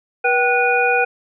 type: tone cluster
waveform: sine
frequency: 484.5 / 772 / 1465 / 2458 Hz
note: B4 / G5 / F#6 / D#7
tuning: -33 / -27 / -18 / -22 cents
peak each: -19 dBFS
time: 0.24-1.05 s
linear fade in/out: 10 ms
effects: none